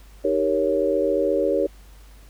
sine chord, Eb dominant seventh, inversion none, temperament equal, 311.1 / 392 / 466.2 / 554.4 Hz, Eb4 / G4 / Bb4 / Db5, 0 / 0 / 0 / 0 cents, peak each -26 / -24 / -24 / -22 dBFS, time 0.24-1.67 s, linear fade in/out 10 ms, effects added 50 Hz sine -44 dBFS peak until 2.29 s + pink hiss -54 dBFS RMS until 2.29 s

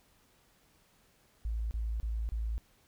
sine tone bursts, 55.5 Hz, A1, 16 cents sharp, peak -31 dBFS, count 4, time 1.45-2.58 s, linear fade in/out 0 ms, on 260 ms, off 30 ms, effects pink hiss -67 dBFS RMS until 2.87 s

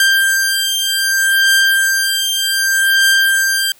sawtooth beating tone pair, 1582 / 1582.65 Hz, G6 / G6, +15 / +16 cents, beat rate 0.65 Hz, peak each -11 dBFS, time 0-3.72 s, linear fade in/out 2 ms, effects white hiss -48 dBFS RMS until 3.79 s

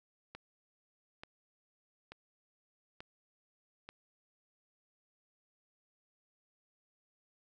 click train, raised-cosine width 0.3 ms, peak -30 dBFS, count 5, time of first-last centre 0.35-3.89 s, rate 1.13 Hz, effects none

